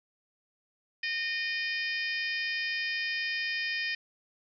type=harmonic tone with a mistuned harmonic; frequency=613 Hz; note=D#5; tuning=26 cents flat; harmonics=3 / 4 / 5 / 6 / 7 / 8 / 9; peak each=-33 / -34 / -41 / -47 / -47 / -39 / -44 dBFS; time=1.03-3.95 s; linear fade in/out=5 ms; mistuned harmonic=9; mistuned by=-69 cents; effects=none